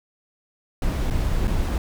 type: noise with dropouts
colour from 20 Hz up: brown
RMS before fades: -22 dBFS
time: 0.82-1.78 s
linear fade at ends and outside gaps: 2 ms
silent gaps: 1.101-1.107 / 1.473-1.477 s
effects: none